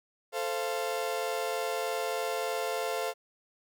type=chord; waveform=35% pulse; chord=F major; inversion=first; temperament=equal with one note detuned; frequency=440 / 523.3 / 689.2 Hz; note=A4 / C5 / F5; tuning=0 / 0 / -23 cents; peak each=-33 dBFS; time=0.32-3.14 s; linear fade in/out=50 ms; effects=none